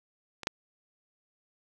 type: clicks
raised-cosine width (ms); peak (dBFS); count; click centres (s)
0.2; -22 / -10; 2; 0.433 / 0.471
effects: none